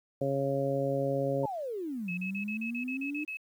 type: harmonic tone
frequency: 137.6 Hz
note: C#3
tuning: 12 cents flat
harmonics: 1 / 2 / 3 / 4 / 5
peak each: -34 / -35 / -35 / -30 / -40 dBFS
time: 0.21-1.46 s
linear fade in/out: 5 ms
type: exponential two-way sweep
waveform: sine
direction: down then up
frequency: 932.3 to 174.61 to 305.7 Hz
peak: -33 dBFS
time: 1.43-3.25 s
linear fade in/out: 10 ms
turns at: 2.11 s
type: tone bursts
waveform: sine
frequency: 2580 Hz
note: E7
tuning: 38 cents flat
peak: -35 dBFS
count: 10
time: 2.08-3.371 s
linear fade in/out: 5 ms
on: 94 ms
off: 39 ms
effects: 10-bit